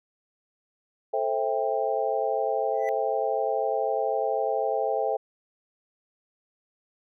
sine chord, A minor seventh, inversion none, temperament just, 440 / 528 / 660 / 792 Hz, A4 / C5 / E5 / G5, 0 / +16 / +2 / +18 cents, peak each -29 dBFS, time 1.13-5.17 s, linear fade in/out 10 ms
triangle tone with exponential growth, 1990 Hz, B6, 13 cents sharp, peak -30 dBFS, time 2.72-2.89 s, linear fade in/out 0 ms, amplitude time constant 35 ms
effects none

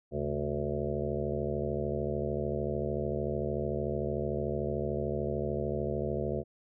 harmonic tone with a mistuned harmonic, 73.42 Hz, D2, in tune, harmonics 1 / 2 / 3 / 5 / 6 / 7 / 8 / 9, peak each -39 / -37 / -38 / -36 / -38 / -38 / -41 / -40 dBFS, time 0.11-6.44 s, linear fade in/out 50 ms, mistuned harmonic 2, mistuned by -120 cents, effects none

